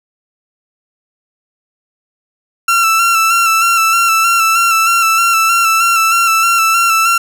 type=tone with vibrato; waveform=30% pulse; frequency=1345 Hz; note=E6; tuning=34 cents sharp; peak=-6 dBFS; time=2.68-7.18 s; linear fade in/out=5 ms; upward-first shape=square; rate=3.2 Hz; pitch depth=28 cents each way; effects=none